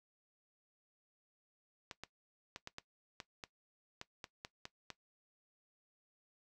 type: clicks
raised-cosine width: 0.2 ms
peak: -27 dBFS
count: 12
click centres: 1.912 / 2.036 / 2.561 / 2.674 / 2.784 / 3.202 / 3.438 / 4.014 / 4.242 / 4.449 / 4.654 / 4.903 s
effects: noise-tail reverb RT60 0.1 s tail -17 dB re dry